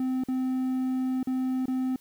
triangle tone with dropouts, 258.2 Hz, C4, 23 cents flat, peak -23 dBFS, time 0-1.96 s, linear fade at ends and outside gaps 2 ms, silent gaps 0.237-0.285 / 1.23-1.272 / 1.657-1.681 s, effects white hiss -60 dBFS RMS until 2 s

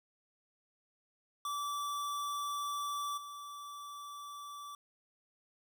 square tone with level steps, 1159 Hz, D6, 23 cents flat, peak -36 / -45 dBFS, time 1.45-4.75 s, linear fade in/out 2 ms, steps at 3.17 s, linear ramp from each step 10 ms, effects none

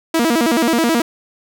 sawtooth tone with vibrato, 277.2 Hz, C#4, in tune, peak -9 dBFS, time 0.14-1.02 s, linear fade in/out 5 ms, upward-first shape square, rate 9.3 Hz, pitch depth 280 cents each way, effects none

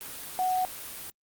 sine tone in noise, 740 Hz, F#5, in tune, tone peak -24 dBFS, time 0.39-0.65 s, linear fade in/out 0 ms, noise white, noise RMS -40 dBFS, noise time 0.01-1.1 s, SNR +13 dB, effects Opus 32 kbps

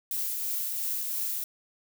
violet noise with tremolo, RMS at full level -30 dBFS, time 0.11-1.44 s, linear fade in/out 2 ms, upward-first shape triangle, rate 2.9 Hz, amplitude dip 30%, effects none

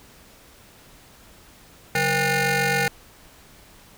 15% pulse ring-modulated tone, 329.6 Hz, E4, in tune, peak -10 dBFS, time 1.95-2.88 s, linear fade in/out 2 ms, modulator 1130 Hz, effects pink hiss -50 dBFS RMS until 3.97 s

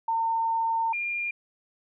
sine tone pair in turn, 908 / 2404 Hz, A#5 / D7, -46 / +40 cents, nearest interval octave + perfect fourth, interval 1686 cents, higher second, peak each -23 / -27 dBFS, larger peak first, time 0.08-0.93 / 0.93-1.31 s, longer first, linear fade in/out 5 ms, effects none

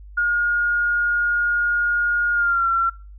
sine tone with pitch glide, 1428 to 1359.6 Hz, F6 to F6, +38 to -47 cents, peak -16 dBFS, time 0.17-2.9 s, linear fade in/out 10 ms, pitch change -85 cents, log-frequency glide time 2.33-2.68 s, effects noise-tail reverb RT60 0.4 s tail -25 dB re dry + added 50 Hz sine -38 dBFS peak until 3.18 s

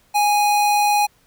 square tone, 828 Hz, G#5, 5 cents flat, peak -15 dBFS, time 0.14-1.07 s, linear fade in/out 20 ms, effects pink hiss -58 dBFS RMS until 1.26 s

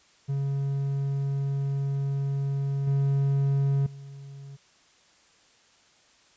triangle tone with level steps, 138.59 Hz, C#3, in tune, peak -23 / -19 / -38 dBFS, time 0.28-4.57 s, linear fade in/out 20 ms, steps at 2.87 / 3.86 s, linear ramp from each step 5 ms, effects white hiss -60 dBFS RMS until 6.36 s + resampled to 16000 Hz

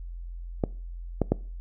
clicks, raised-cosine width 2 ms, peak -10 / -9 / -7 dBFS, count 3, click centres 0.638 / 1.217 / 1.32 s, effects noise-tail reverb RT60 0.4 s tail -22 dB re dry + added 43 Hz sine -35 dBFS peak until 1.6 s

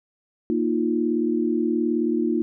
sine chord, Bb suspended fourth, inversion none, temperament just, 233.1 / 310.8 / 349.6 Hz, Bb3 / Eb4 / F4, 0 / -2 / +2 cents, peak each -24 dBFS, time 0.5-2.42 s, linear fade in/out 0 ms, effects none

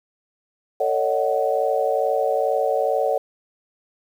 sine chord, D# half-diminished seventh, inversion second, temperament just, 448 / 560 / 622.3 / 746.7 Hz, A4 / C#5 / D#5 / F#5, +31 / +18 / 0 / +16 cents, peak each -24 / -22 / -25 / -24 dBFS, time 0.8-3.18 s, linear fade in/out 5 ms, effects 8-bit

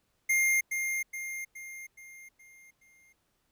square tone with echo, 2116 Hz, C7, 19 cents sharp, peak -24 dBFS, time 0.29-0.61 s, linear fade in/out 10 ms, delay 420 ms, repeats 6, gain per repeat -6 dB, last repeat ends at 3.13 s, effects pink hiss -75 dBFS RMS until 3.51 s

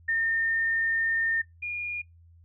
sine tone pair in turn, 1818 / 2427 Hz, A#6 / D#7, -44 / -44 cents, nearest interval perfect fourth, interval 500 cents, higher second, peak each -23 / -30 dBFS, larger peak first, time 0.08-1.42 / 1.62-2.02 s, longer first, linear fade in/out 10 ms, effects noise-tail reverb RT60 0.2 s tail -26 dB re dry + added 84 Hz sine -52 dBFS peak until 2.44 s

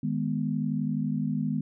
sine chord, G# minor, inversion second, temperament equal, 155.56 / 207.7 / 246.9 Hz, D#3 / G#3 / B3, 0 / 0 / 0 cents, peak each -30 dBFS, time 0.03-1.61 s, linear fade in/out 5 ms, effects none

